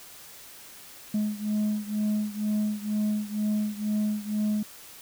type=beating tone pair; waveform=sine; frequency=210.4 / 212.5 Hz; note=G#3 / G#3; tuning=+23 / +40 cents; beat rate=2.1 Hz; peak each=-25 / -27 dBFS; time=1.14-4.63 s; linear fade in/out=5 ms; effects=tanh soft clip ceiling -22 dBFS + white hiss -47 dBFS RMS until 5.01 s